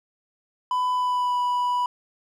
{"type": "tone with pitch glide", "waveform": "triangle", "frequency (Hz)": [1000, 984], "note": ["B5", "B5"], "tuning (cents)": [21, -7], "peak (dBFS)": -19, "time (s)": [0.71, 1.86], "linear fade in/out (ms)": 2, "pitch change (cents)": -28, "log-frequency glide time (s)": [0.93, 1.39], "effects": []}